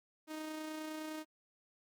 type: tone with amplitude modulation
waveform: sawtooth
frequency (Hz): 311.1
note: D#4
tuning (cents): 0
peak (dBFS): -36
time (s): 0.27-1.25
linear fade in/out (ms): 50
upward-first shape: sine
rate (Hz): 29.8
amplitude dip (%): 30
effects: Opus 48 kbps